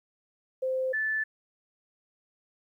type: tone pair in turn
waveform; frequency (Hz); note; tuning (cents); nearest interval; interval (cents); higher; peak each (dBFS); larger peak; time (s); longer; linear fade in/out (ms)
sine; 520 / 1749.1; C5 / A6; -11 / -11; octave + major sixth; 2100; second; -26; neither; 0.62-0.93 / 0.93-1.24; neither; 10
effects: 11-bit